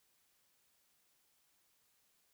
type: silence
effects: white hiss -75 dBFS RMS until 2.33 s